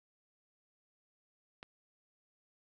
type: click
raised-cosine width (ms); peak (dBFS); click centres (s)
0.3; -30; 1.629
effects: none